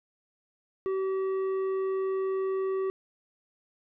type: tone with tanh clipping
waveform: sine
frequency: 382.6 Hz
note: G4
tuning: 42 cents flat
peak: -28 dBFS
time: 0.86-2.9 s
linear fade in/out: 0 ms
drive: 8 dB
effects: none